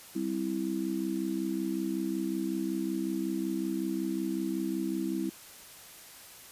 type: chord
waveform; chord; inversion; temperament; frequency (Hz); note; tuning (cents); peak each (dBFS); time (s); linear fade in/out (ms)
sine; C major; second; just; 196.22 / 261.6 / 327; G3 / C4 / E4; +2 / 0 / -14; -35 / -35 / -32; 0.15-5.3; 10
effects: white hiss -50 dBFS RMS until 6.51 s + resampled to 32000 Hz